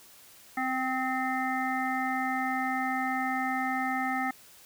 harmonic tone with a mistuned harmonic, 260 Hz, C4, 11 cents flat, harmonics 1 / 3 / 5 / 7 / 8, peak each -33 / -31 / -35 / -35 / -37 dBFS, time 0.57-4.31 s, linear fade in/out 5 ms, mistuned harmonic 5, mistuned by -20 cents, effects white hiss -54 dBFS RMS until 4.65 s

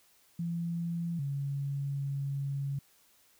sine tone with pitch steps, 169.5 / 140 / 139.2 Hz, E3 / C#3 / C#3, +49 / +18 / +8 cents, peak -31 dBFS, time 0.39-2.79 s, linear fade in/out 5 ms, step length 800 ms, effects white hiss -65 dBFS RMS until 3.39 s

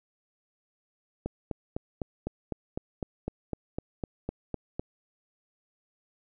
click train, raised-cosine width 2 ms, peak -18 dBFS, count 15, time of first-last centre 1.26-4.795 s, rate 3.96 Hz, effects none

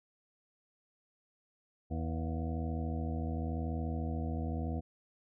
harmonic tone with a mistuned harmonic, 80.9 Hz, E2, 32 cents flat, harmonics 1 / 2 / 3 / 4 / 6 / 7 / 8 / 9, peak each -35 / -41 / -40 / -45 / -47 / -54 / -49 / -48 dBFS, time 1.9-4.81 s, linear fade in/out 20 ms, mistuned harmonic 8, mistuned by +71 cents, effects none

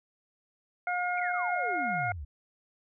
harmonic tone, 715 Hz, F5, 41 cents sharp, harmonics 1 / 2 / 3, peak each -30 / -33 / -35 dBFS, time 0.87-2.12 s, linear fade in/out 2 ms
sine exponential sweep, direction down, 2426 to 64.7 Hz, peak -36 dBFS, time 1.17-2.25 s, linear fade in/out 10 ms
effects none

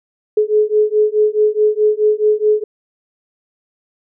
sine beating tone pair, 423.1 / 427.8 Hz, G#4 / A4, +32 / -49 cents, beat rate 4.7 Hz, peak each -14 dBFS, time 0.37-2.64 s, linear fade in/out 5 ms, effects none

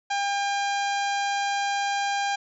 harmonic tone with a mistuned harmonic, 802 Hz, G5, 39 cents sharp, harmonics 1 / 2 / 3 / 4 / 5 / 6 / 7 / 8 / 9, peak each -25 / -31 / -35 / -37 / -39 / -41 / -42 / -43 / -44 dBFS, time 0.1-2.36 s, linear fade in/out 10 ms, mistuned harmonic 7, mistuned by +25 cents, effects none

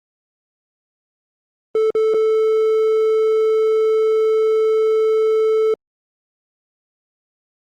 triangle tone with dropouts, 438.7 Hz, A4, 5 cents flat, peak -11 dBFS, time 1.75-5.74 s, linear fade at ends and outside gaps 2 ms, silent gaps 1.905-1.95 / 2.139-2.143 s, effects Opus 24 kbps

